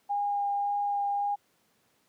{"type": "tone with vibrato", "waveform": "sine", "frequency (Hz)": 811, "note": "G#5", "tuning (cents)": -41, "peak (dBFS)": -26, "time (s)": [0.09, 1.36], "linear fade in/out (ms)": 20, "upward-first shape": "sine", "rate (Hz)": 1.8, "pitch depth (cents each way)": 9, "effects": ["pink hiss -69 dBFS RMS until 2.08 s", "high-pass 150 Hz 12 dB/octave"]}